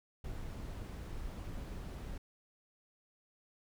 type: noise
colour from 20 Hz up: brown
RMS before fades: -43 dBFS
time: 0.24-2.18 s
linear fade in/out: 5 ms
effects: none